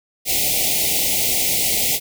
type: band-stop noise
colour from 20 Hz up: white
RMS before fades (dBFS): -19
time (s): 0.25-2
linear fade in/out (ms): 50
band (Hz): 830 to 2000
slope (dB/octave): 96
effects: none